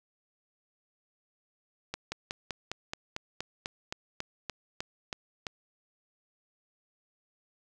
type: slowing click train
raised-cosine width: 0.2 ms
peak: -17 dBFS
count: 15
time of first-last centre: 1.94-5.468 s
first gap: 180 ms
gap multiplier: 1.05
effects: none